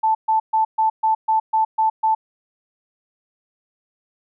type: tone bursts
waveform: sine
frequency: 880 Hz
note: A5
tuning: in tune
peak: -14 dBFS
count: 9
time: 0.03-2.15 s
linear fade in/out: 10 ms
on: 120 ms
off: 130 ms
effects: none